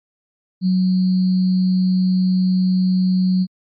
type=tone with sample-and-hold; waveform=sine; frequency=185 Hz; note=F#3; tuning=in tune; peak=-13 dBFS; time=0.61-3.47 s; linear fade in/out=50 ms; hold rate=4410 Hz; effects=MP3 32 kbps